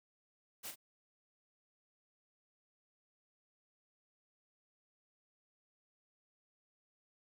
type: noise with echo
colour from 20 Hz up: white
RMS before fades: -45 dBFS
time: 0.63-0.72 s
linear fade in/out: 20 ms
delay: 39 ms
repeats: 1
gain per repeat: -8 dB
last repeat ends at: 0.759 s
effects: none